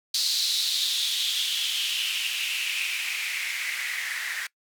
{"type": "noise with band-pass filter sweep", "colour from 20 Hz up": "blue", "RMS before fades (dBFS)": -28, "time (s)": [0.14, 4.47], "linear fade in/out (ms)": 5, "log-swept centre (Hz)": [4300, 1800], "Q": 5, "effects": ["noise-tail reverb RT60 0.1 s tail -22 dB re dry"]}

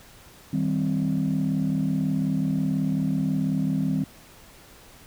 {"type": "chord", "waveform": "sine", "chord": "C minor", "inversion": "first", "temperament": "equal with one note detuned", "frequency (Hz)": [157.55, 196, 261.6], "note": ["Eb3", "G3", "C4"], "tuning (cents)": [22, 0, 0], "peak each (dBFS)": -25, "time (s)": [0.53, 4.04], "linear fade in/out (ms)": 5, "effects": ["tanh soft clip ceiling -16 dBFS", "pink hiss -50 dBFS RMS until 5.06 s"]}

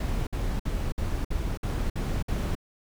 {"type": "noise bursts", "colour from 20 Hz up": "brown", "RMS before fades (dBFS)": -28, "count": 8, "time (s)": [0, 2.552], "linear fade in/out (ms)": 5, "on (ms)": 270, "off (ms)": 56, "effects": []}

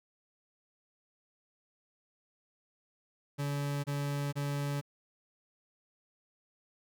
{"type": "tone bursts", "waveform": "40% pulse", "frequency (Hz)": 142.9, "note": "D3", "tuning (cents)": -47, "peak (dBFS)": -31, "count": 3, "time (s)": [3.38, 4.814], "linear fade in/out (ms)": 20, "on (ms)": 460, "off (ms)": 27, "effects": []}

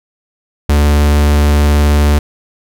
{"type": "tone with vibrato", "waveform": "45% pulse", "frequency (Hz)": 73.42, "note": "D2", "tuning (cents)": 0, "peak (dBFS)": -7, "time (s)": [0.69, 2.19], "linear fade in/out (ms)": 5, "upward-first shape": "sine", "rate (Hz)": 19, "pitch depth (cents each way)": 11, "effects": []}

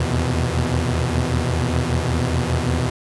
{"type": "tone cluster", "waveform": "sawtooth", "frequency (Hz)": [79.1, 84.2, 120.6, 127.3], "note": ["D#2", "E2", "B2", "C3"], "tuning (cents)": [29, 37, -41, -47], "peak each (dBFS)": -20, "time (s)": [0, 2.9], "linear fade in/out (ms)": 5, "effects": ["resampled to 24000 Hz"]}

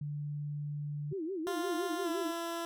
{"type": "tone", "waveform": "sine", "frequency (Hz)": 146.83, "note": "D3", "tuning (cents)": 0, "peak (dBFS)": -35, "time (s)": [0.01, 1.13], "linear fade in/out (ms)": 5}
{"type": "tone with vibrato", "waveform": "sine", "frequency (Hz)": 350, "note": "F4", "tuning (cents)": 4, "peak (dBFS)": -34, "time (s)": [1.11, 2.32], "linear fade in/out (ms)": 20, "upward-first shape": "sine", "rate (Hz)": 5.8, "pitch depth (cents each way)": 210}
{"type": "tone with pitch glide", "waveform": "15% pulse", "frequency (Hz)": [349.2, 336.9], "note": ["F4", "E4"], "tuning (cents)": [0, 38], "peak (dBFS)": -29, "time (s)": [1.47, 2.65], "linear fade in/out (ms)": 0, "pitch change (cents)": -62, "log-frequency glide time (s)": [2.03, 2.09]}
{"effects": []}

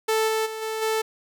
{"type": "tone with level steps", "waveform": "sawtooth", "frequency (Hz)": 440, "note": "A4", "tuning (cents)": 0, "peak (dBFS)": [-16, -18, -27, -23, -18], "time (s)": [0.08, 1.02], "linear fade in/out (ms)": 10, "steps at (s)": [0.27, 0.45, 0.61, 0.81], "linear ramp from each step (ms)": 20, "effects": []}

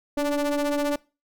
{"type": "ring-modulated tone", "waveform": "square", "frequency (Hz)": 146.83, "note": "D3", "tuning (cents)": 0, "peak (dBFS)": -20, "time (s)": [0.17, 0.96], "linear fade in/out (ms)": 5, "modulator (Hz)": 433, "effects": ["noise-tail reverb RT60 0.3 s tail -22 dB re dry"]}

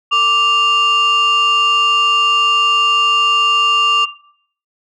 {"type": "tone pair together", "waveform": "sine", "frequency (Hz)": [1172.8, 2794], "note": ["D6", "F7"], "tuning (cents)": [-3, 0], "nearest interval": "octave + minor third", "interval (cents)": 1503, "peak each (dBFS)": -11, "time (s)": [0.11, 4.06], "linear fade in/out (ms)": 20, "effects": ["noise-tail reverb RT60 0.6 s tail -17 dB re dry", "tanh soft clip ceiling -7 dBFS"]}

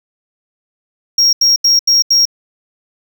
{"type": "tone bursts", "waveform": "triangle", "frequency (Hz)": 5588, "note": "F8", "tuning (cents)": 0, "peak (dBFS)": -6, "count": 5, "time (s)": [1.18, 2.254], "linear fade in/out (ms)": 5, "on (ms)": 150, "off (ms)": 81, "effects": []}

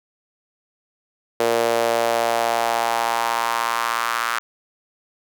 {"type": "tone with high-pass filter sweep", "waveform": "sawtooth", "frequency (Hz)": 116.5, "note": "A#2", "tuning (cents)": -1, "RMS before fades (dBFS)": -21, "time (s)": [1.4, 4.39], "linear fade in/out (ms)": 0, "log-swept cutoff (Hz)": [480, 1300], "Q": 3, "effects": []}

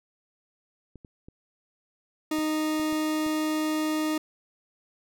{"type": "clicks", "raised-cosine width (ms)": 3, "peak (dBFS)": -32, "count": 7, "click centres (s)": [0.957, 1.048, 1.285, 2.386, 2.797, 2.926, 3.264]}
{"type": "tone", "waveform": "40% pulse", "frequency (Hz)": 309.6, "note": "D#4", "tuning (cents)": -9, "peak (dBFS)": -24, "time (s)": [2.31, 4.18], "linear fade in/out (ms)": 5}
{"effects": []}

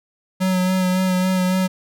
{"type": "tone with vibrato", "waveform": "square", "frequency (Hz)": 185, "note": "F#3", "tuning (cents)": 0, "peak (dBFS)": -17, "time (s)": [0.4, 1.68], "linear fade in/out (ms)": 20, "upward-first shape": "sine", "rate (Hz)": 3.6, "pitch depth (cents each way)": 22, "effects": []}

